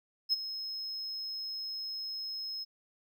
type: tone with ADSR envelope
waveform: triangle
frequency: 5160 Hz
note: E8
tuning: 38 cents flat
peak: -22 dBFS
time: 0.29-2.65 s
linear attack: 38 ms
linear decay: 22 ms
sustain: -13 dB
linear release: 25 ms
effects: none